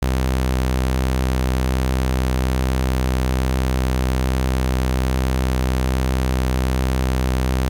sawtooth tone with vibrato, 64.3 Hz, C2, 30 cents flat, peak -13 dBFS, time 0.02-7.69 s, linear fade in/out 5 ms, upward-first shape sine, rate 1.2 Hz, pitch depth 10 cents each way, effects 9-bit

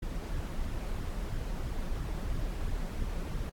brown noise with flanger, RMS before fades -34 dBFS, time 0.02-3.5 s, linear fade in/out 10 ms, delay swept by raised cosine 0.56 to 5.56 ms, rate 3 Hz, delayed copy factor +0.5, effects AAC 64 kbps

